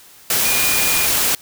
sine tone in noise, 2435 Hz, D#7, 38 cents flat, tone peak -22 dBFS, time 0.45-1.06 s, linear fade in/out 2 ms, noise white, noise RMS -17 dBFS, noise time 0.3-1.35 s, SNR -8 dB, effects white hiss -45 dBFS RMS until 1.41 s

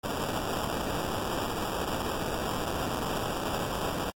violet noise with sample-and-hold, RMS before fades -32 dBFS, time 0.03-4.11 s, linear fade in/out 20 ms, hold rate 2100 Hz, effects AAC 64 kbps

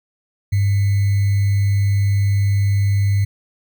sine tone with sample-and-hold, 100 Hz, G2, 35 cents sharp, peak -13 dBFS, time 0.52-3.25 s, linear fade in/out 10 ms, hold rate 2100 Hz, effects none

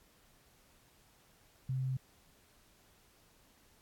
sine tone, 130.81 Hz, C3, in tune, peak -32 dBFS, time 1.69-1.97 s, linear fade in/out 5 ms, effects pink hiss -66 dBFS RMS until 3.81 s + AAC 64 kbps

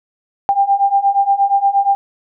sine beating tone pair, 790 / 798.5 Hz, G5 / G5, +13 / +32 cents, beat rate 8.5 Hz, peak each -15 / -13 dBFS, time 0.49-1.95 s, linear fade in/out 0 ms, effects none

